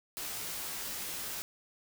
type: noise with comb filter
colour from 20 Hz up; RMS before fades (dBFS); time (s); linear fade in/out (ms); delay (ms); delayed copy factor
white; -39; 0.17-1.42; 0; 15; -0.55
effects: none